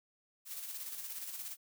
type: noise with tremolo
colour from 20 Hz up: blue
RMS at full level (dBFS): -42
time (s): 0.45-1.57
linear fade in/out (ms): 50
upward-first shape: square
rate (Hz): 17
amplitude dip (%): 40
effects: none